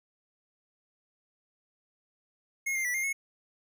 square tone with pitch steps, 2160 / 2102 / 1960 / 2115 / 2187 Hz, C#7 / C7 / B6 / C7 / C#7, -45 / +7 / -14 / +18 / -24 cents, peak -29 dBFS, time 2.66-3.13 s, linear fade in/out 10 ms, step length 94 ms, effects none

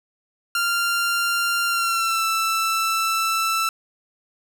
sawtooth tone with pitch glide, 1390 to 1327.2 Hz, F6 to E6, -9 to +11 cents, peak -16 dBFS, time 0.55-3.69 s, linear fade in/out 2 ms, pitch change -80 cents, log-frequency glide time 1.66-2.25 s, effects none

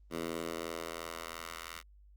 10% pulse tone with high-pass filter sweep, 82.9 Hz, E2, 10 cents sharp, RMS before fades -41 dBFS, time 0.1-1.83 s, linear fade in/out 50 ms, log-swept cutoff 240 to 1500 Hz, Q 0.94, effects added 50 Hz sine -56 dBFS peak until 2.16 s + Opus 24 kbps

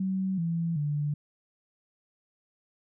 sine tone with pitch steps, 189.7 / 167.06 / 147.13 Hz, F#3 / E3 / D3, +43 / +23 / +4 cents, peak -26 dBFS, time 0-1.14 s, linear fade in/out 5 ms, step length 380 ms, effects none

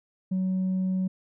triangle tone with tanh clipping, 186.9 Hz, F#3, 18 cents sharp, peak -24 dBFS, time 0.31-1.08 s, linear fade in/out 10 ms, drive 6 dB, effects none

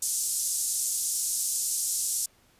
pink band-pass noise, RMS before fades -29 dBFS, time 0.02-2.26 s, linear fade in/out 5 ms, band 6500 to 11000 Hz, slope 24 dB/octave, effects pink hiss -62 dBFS RMS until 2.59 s + resampled to 32000 Hz

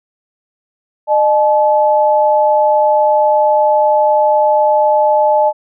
sine tone pair together, 608.1 / 860 Hz, D#5 / A5, -40 / -40 cents, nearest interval tritone, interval 600 cents, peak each -11 dBFS, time 1.07-5.53 s, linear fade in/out 50 ms, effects none

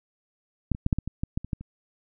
clicks, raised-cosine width 5 ms, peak -10 / -22 / -10 / -8 / -14 / -19 / -15 / -14 / -24 / -15 / -27 dBFS, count 11, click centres 0.717 / 0.749 / 0.864 / 0.928 / 0.986 / 1.076 / 1.235 / 1.375 / 1.446 / 1.532 / 1.61 s, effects none

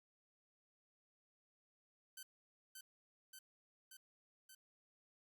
5% pulse tone with echo, 1533 Hz, G6, 39 cents flat, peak -39 dBFS, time 2.17-2.23 s, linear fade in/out 5 ms, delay 580 ms, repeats 4, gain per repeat -2 dB, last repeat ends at 4.55 s, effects none

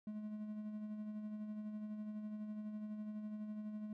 triangle tone with tremolo, 212.4 Hz, G#3, 39 cents sharp, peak -39 dBFS, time 0.07-3.93 s, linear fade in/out 2 ms, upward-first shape sine, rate 12 Hz, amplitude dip 40%, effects none

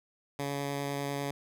10% pulse tone with vibrato, 141.2 Hz, C#3, 32 cents sharp, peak -24 dBFS, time 0.39-1.31 s, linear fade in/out 2 ms, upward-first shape sine, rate 10 Hz, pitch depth 8 cents each way, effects none

